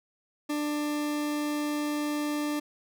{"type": "tone", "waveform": "40% pulse", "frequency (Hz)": 296.4, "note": "D4", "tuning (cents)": 16, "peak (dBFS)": -27, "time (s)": [0.49, 2.6], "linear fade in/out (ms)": 10, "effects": []}